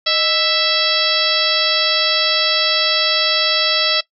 harmonic tone with a mistuned harmonic, 660 Hz, E5, 2 cents sharp, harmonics 1 / 2 / 3 / 4 / 5 / 6 / 7 / 8, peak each -24 / -24 / -25 / -24 / -20 / -20 / -21 / -22 dBFS, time 0.06-4.01 s, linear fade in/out 10 ms, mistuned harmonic 1, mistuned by -110 cents, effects noise-tail reverb RT60 0.1 s tail -19 dB re dry

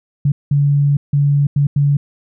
sine tone bursts at uneven times, 142.9 Hz, D3, 47 cents flat, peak -10 dBFS, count 5, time 0.25-0.32 / 0.51-0.97 / 1.13-1.47 / 1.56-1.67 / 1.76-1.97 s, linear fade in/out 5 ms, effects none

